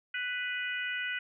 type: harmonic tone with a mistuned harmonic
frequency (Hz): 495.4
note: B4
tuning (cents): +5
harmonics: 3 / 4 / 5 / 6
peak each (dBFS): -35 / -37 / -39 / -41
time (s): 0.14-1.19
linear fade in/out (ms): 5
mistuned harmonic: 6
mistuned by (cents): -21
effects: none